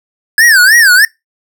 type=tone with vibrato; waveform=square; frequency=1661.2 Hz; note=G#6; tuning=in tune; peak=-4 dBFS; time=0.38-1.05 s; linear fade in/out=2 ms; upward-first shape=sine; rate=3.2 Hz; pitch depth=240 cents each way; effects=noise-tail reverb RT60 0.2 s tail -24 dB re dry